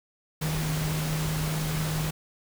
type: tone in noise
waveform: sine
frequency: 155.56 Hz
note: D#3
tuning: in tune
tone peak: -27 dBFS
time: 0.41-2.11 s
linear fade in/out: 10 ms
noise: pink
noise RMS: -33 dBFS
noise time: 0.41-2.11 s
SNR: +3 dB
effects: none